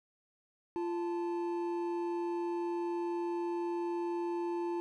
triangle tone pair together, 345 / 879 Hz, F4 / A5, -21 / -2 cents, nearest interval octave + major third, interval 1619 cents, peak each -31 / -39 dBFS, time 0.76-4.8 s, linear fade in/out 0 ms, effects none

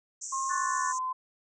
pink band-pass noise, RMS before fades -39 dBFS, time 0.21-0.99 s, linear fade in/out 10 ms, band 5900 to 7800 Hz, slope 96 dB/octave
sine tone with pitch glide, 1071 to 1027.4 Hz, C6 to C6, +40 to -32 cents, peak -29 dBFS, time 0.32-1.13 s, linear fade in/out 10 ms, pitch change -72 cents, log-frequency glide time 0.47-0.89 s
sine chord, F# minor, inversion second, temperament equal, 1108.7 / 1480 / 1760 Hz, C#6 / F#6 / A6, 0 / 0 / 0 cents, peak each -32 / -38 / -37 dBFS, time 0.49-0.93 s, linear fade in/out 20 ms
effects none

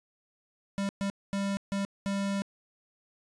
square tone bursts at uneven times, 198.1 Hz, G3, 18 cents sharp, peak -29 dBFS, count 5, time 0.78-0.89 / 1.01-1.1 / 1.33-1.57 / 1.72-1.85 / 2.06-2.42 s, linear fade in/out 0 ms, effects resampled to 22050 Hz + 11-bit

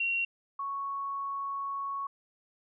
sine tone pair in turn, 2744 / 1108.6 Hz, F7 / C#6, -31 / 0 cents, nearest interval octave + major third, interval 1569 cents, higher first, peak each -27 / -32 dBFS, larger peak first, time 0-0.25 / 0.59-2.07 s, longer second, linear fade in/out 5 ms, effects none

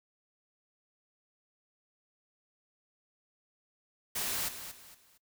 white noise with echo, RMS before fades -34 dBFS, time 4.15-4.49 s, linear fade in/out 10 ms, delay 230 ms, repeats 3, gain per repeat -10 dB, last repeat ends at 5.18 s, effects noise-tail reverb RT60 0.1 s tail -21 dB re dry

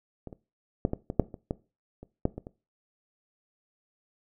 clicks, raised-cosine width 2 ms, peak -25 / -29 / -10 / -15 / -18 / -6 / -26 / -15 / -30 / -10 / -23 / -27 dBFS, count 12, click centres 0.273 / 0.328 / 0.851 / 0.934 / 1.101 / 1.197 / 1.342 / 1.509 / 2.03 / 2.254 / 2.38 / 2.469 s, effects noise-tail reverb RT60 0.3 s tail -19 dB re dry

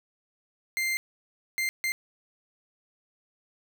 40% pulse tone bursts at uneven times, 2093 Hz, C7, in tune, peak -25 dBFS, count 3, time 0.77-0.97 / 1.58-1.69 / 1.84-1.92 s, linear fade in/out 0 ms, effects none

